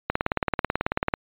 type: click train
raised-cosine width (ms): 0.5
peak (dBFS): -7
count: 20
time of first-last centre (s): 0.1-1.138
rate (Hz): 18.3
effects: resampled to 8000 Hz